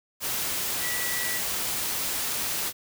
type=tone in noise; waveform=sine; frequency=1951 Hz; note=B6; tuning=22 cents flat; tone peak=-32 dBFS; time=0.8-1.41 s; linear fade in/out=50 ms; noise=white; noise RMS=-29 dBFS; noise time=0.2-2.73 s; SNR=-6 dB; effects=none